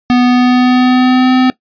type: tone with pitch glide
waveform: square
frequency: 246.9 to 256.1 Hz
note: B3 to C4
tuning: 0 to -37 cents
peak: -7 dBFS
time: 0.1-1.5 s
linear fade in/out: 0 ms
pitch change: +63 cents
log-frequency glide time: 0.24-1.32 s
effects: noise-tail reverb RT60 0.1 s tail -19 dB re dry + resampled to 11025 Hz